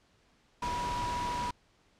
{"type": "tone in noise", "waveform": "sine", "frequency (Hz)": 972, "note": "B5", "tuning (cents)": -28, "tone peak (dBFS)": -32, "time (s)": [0.62, 1.51], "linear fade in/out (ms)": 5, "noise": "pink", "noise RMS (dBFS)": -38, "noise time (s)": [0.62, 1.51], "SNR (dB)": 3, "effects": ["pink hiss -67 dBFS RMS until 1.99 s", "low-pass 6000 Hz 12 dB/octave"]}